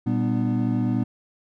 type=tone cluster; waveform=triangle; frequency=119 / 195.7 / 246.4 / 300.3 Hz; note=A#2 / G3 / B3 / D4; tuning=+36 / -3 / -4 / +39 cents; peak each=-23 / -26 / -22 / -27 dBFS; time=0.06-1.04 s; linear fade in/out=10 ms; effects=none